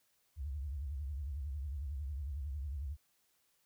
sine tone with vibrato, 70.5 Hz, C#2, 30 cents sharp, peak -37 dBFS, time 0.36-2.97 s, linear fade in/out 50 ms, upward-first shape triangle, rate 11 Hz, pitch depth 220 cents each way, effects white hiss -75 dBFS RMS until 3.65 s

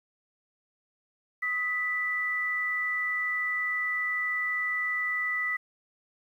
sine tone pair together, 1258.9 / 1975.5 Hz, D#6 / B6, +20 / 0 cents, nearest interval minor sixth, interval 780 cents, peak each -36 / -27 dBFS, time 1.42-5.57 s, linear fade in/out 10 ms, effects 10-bit

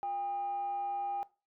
sine tone with frequency modulation, 803 Hz, G5, 41 cents sharp, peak -32 dBFS, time 0.03-1.23 s, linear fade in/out 0 ms, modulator 445 Hz, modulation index 0.2, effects noise-tail reverb RT60 0.3 s tail -20 dB re dry + tanh soft clip ceiling -28 dBFS

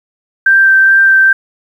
sine tone with vibrato, 1568 Hz, G6, in tune, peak -4 dBFS, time 0.46-1.33 s, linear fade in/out 5 ms, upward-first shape sine, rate 2.4 Hz, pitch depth 10 cents each way, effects 7-bit

